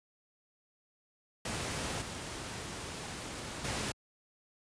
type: noise with level steps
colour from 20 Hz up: pink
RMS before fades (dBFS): -36 / -41 / -35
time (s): 1.45-3.92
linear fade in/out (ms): 5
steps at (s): 2.01 / 3.64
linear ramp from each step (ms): 10
effects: high-pass 60 Hz 12 dB/octave + resampled to 22050 Hz